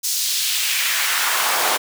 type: noise with high-pass filter sweep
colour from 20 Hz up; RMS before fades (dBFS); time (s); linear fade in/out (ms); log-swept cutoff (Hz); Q
pink; -20; 0.03-1.78; 20; 5900 to 640; 1.4
effects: none